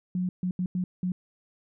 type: tone bursts at uneven times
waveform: sine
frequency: 181.7 Hz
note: F#3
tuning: 31 cents flat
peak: -25 dBFS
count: 5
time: 0.15-0.29 / 0.43-0.51 / 0.59-0.66 / 0.75-0.84 / 1.03-1.12 s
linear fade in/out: 2 ms
effects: none